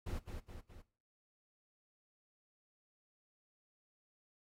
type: noise with echo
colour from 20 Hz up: brown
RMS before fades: -40 dBFS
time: 0.06-0.19 s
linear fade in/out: 10 ms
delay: 210 ms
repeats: 3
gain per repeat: -5 dB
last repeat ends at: 0.82 s
effects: noise-tail reverb RT60 0.4 s tail -17 dB re dry + AAC 48 kbps